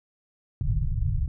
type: low-pass noise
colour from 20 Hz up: pink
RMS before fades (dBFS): -25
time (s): 0.61-1.28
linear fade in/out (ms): 2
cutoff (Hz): 160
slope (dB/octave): 96
effects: none